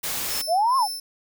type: noise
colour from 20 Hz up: white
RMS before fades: -28 dBFS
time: 0.03-0.42 s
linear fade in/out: 10 ms
type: tone with tremolo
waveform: sawtooth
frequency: 5300 Hz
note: E8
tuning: 9 cents sharp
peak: -25 dBFS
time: 0.3-1 s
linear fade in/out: 5 ms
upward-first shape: sine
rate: 2.2 Hz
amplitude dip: 85%
type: linear two-way sweep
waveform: sine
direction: up then down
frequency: 602 to 1096 to 716 Hz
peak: -17 dBFS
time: 0.47-0.88 s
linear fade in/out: 50 ms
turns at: 0.77 s
effects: none